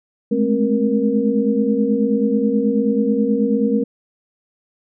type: tone cluster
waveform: sine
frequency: 209.7 / 219 / 265.6 / 470.7 Hz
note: G#3 / A3 / C4 / A#4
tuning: +17 / -8 / +26 / +17 cents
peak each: -20 dBFS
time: 0.31-3.84 s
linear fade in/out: 10 ms
effects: none

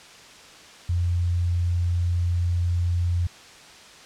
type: tone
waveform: sine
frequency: 87.31 Hz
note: F2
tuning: in tune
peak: -20 dBFS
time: 0.89-3.27 s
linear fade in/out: 5 ms
effects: white hiss -46 dBFS RMS until 4.05 s + low-pass 6000 Hz 12 dB/octave

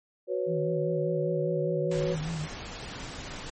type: chord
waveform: sine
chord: F# suspended fourth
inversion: none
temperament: equal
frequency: 370 / 493.9 / 554.4 Hz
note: F#4 / B4 / C#5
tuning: 0 / 0 / 0 cents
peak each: -31 dBFS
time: 0.27-2.17 s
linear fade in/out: 50 ms
type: tone with vibrato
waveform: sine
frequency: 159.2 Hz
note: D#3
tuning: 40 cents sharp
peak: -30 dBFS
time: 0.46-2.48 s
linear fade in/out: 50 ms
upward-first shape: sine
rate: 5 Hz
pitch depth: 82 cents each way
type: noise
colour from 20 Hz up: pink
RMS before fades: -39 dBFS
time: 1.91-3.5 s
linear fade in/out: 5 ms
effects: MP3 32 kbps

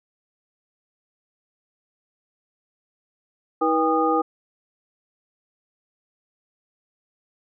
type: tone cluster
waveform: sine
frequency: 319.9 / 484.2 / 803 / 1229 Hz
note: D#4 / B4 / G5 / D#6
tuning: +48 / -34 / +41 / -22 cents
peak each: -23 dBFS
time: 3.61-4.22 s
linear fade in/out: 10 ms
effects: none

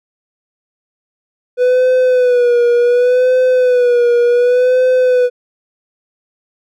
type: tone with vibrato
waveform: triangle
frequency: 493.9 Hz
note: B4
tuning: in tune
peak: -6 dBFS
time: 1.57-5.3 s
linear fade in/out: 50 ms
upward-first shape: sine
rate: 0.68 Hz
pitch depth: 56 cents each way
effects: none

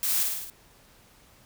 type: noise with echo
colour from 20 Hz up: blue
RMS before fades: -27 dBFS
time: 0.03-0.23 s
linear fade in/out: 0 ms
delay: 54 ms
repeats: 5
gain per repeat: -3 dB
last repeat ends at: 0.5 s
effects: pink hiss -57 dBFS RMS until 1.45 s

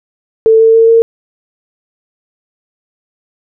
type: tone with pitch steps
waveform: sine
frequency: 445.2 / 449.1 / 453 / 456.9 Hz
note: A4 / A4 / A#4 / A#4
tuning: +20 / +35 / -50 / -35 cents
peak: -3 dBFS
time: 0.46-1.02 s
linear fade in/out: 0 ms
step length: 140 ms
effects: none

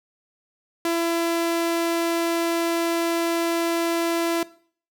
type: tone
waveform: sawtooth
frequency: 336 Hz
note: E4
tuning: 33 cents sharp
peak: -17 dBFS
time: 0.85-4.43 s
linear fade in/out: 2 ms
effects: noise-tail reverb RT60 0.5 s tail -19 dB re dry

